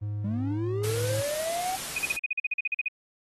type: tone with pitch glide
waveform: triangle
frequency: 104.1 to 108.46 Hz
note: G#2 to A2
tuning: +5 to -24 cents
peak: -27 dBFS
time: 0.01-1.22 s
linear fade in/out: 20 ms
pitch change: +71 cents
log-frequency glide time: 0.5-0.64 s
type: linear sweep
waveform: triangle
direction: up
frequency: 192.7 to 765 Hz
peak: -27 dBFS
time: 0.24-1.76 s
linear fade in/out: 5 ms
type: noise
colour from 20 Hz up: white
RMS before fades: -35 dBFS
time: 0.83-2.17 s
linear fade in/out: 10 ms
type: tone bursts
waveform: sine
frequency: 2489 Hz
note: D#7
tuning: in tune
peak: -24 dBFS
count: 14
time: 1.96-2.883 s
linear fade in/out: 5 ms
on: 26 ms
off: 43 ms
effects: AAC 32 kbps